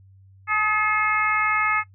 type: harmonic tone with a mistuned harmonic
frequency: 429.4 Hz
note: A4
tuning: 42 cents flat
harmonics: 2 / 3 / 4 / 5 / 6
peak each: -30 / -22 / -26 / -23 / -33 dBFS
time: 0.47-1.84 s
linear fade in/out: 50 ms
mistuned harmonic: 3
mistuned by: -30 cents
effects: noise-tail reverb RT60 0.1 s tail -19 dB re dry + added 96 Hz sine -48 dBFS peak until 1.94 s